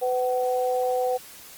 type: tone pair together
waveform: sine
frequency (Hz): 503.2 / 754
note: B4 / F#5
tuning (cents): +32 / +32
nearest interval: perfect fifth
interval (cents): 700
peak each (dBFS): -23 / -26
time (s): 0.01-1.18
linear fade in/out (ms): 20
effects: white hiss -45 dBFS RMS until 1.57 s + Opus 24 kbps